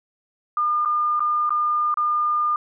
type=tone with dropouts; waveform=sine; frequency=1209 Hz; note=D6; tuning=50 cents sharp; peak=-18 dBFS; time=0.57-2.56 s; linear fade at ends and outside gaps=2 ms; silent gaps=0.85-0.857 / 1.195-1.204 / 1.494-1.505 / 1.942-1.972 s; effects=none